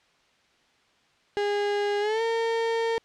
35% pulse tone with pitch glide, 409.4 to 456.9 Hz, G#4 to A#4, -25 to -35 cents, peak -22 dBFS, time 1.37-2.98 s, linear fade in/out 0 ms, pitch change +190 cents, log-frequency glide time 2-2.22 s, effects white hiss -63 dBFS RMS until 3.04 s + low-pass 4000 Hz 12 dB/octave

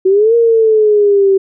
sine exponential two-way sweep, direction up then down, 370 to 470 to 383.7 Hz, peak -6 dBFS, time 0.05-1.38 s, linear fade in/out 10 ms, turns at 0.35 s, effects none

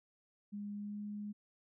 sine tone with pitch glide, 205 to 207.4 Hz, G#3 to G#3, -22 to -2 cents, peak -40 dBFS, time 0.52-1.33 s, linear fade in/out 20 ms, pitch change +20 cents, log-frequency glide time 0.74-1 s, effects none

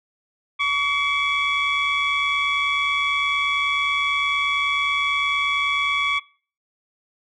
sine tone cluster, 1136 / 2142 / 2291 / 3376 Hz, C#6 / C7 / D7 / G#7, +42 / +40 / -44 / +28 cents, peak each -22 / -27 / -21 / -26 dBFS, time 0.59-6.2 s, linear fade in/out 20 ms, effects noise-tail reverb RT60 0.4 s tail -20 dB re dry + tanh soft clip ceiling -13 dBFS

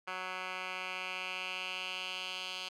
10% pulse tone with band-pass filter sweep, 185 Hz, F#3, in tune, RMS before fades -40 dBFS, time 0.07-2.69 s, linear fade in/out 10 ms, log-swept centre 1800 to 3500 Hz, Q 2.7, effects none

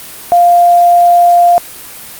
sine tone, 698.5 Hz, F5, in tune, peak -3 dBFS, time 0.32-1.58 s, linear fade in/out 0 ms, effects white hiss -29 dBFS RMS until 2.19 s + Opus 32 kbps

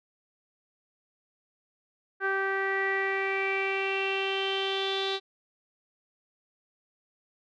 sawtooth tone with low-pass filter sweep, 388.6 Hz, G4, 15 cents flat, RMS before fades -29 dBFS, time 2.2-5.2 s, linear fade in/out 50 ms, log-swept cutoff 1600 to 3800 Hz, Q 7.3, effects none

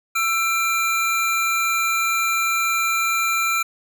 square tone pair together, 1339 / 2380 Hz, E6 / D7, +27 / +22 cents, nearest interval minor seventh, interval 995 cents, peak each -22 dBFS, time 0.15-3.63 s, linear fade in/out 10 ms, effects none

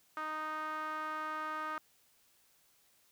sawtooth tone with band-pass filter, 310.1 Hz, D#4, 6 cents flat, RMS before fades -39 dBFS, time 0.17-1.78 s, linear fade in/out 0 ms, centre 1300 Hz, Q 4.2, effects white hiss -69 dBFS RMS until 3.11 s

